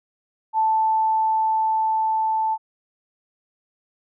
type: tone with level ramp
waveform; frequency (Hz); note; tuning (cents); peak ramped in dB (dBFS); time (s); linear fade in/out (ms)
sine; 880; A5; 0; -16 to -19; 0.53-2.58; 50
effects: none